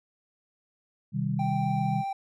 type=chord; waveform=sine; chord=C minor; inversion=none; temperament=equal with one note detuned; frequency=128.34 / 155.56 / 196 Hz; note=C3 / Eb3 / G3; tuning=-33 / 0 / 0 cents; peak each=-30 dBFS; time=1.12-2.04 s; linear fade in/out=50 ms
type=tone with vibrato; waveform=triangle; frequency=784 Hz; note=G5; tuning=in tune; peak=-27 dBFS; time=1.39-2.13 s; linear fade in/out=5 ms; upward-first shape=sine; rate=15 Hz; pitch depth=11 cents each way
effects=none